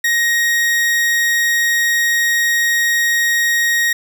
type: tone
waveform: 40% pulse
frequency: 1878 Hz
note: A#6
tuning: 12 cents sharp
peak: -12 dBFS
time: 0.04-3.93 s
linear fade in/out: 5 ms
effects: none